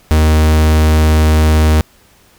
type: tone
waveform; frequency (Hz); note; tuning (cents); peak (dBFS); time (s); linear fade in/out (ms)
45% pulse; 77.78; D#2; 0; -7; 0.11-1.81; 0
effects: pink hiss -48 dBFS RMS until 2.38 s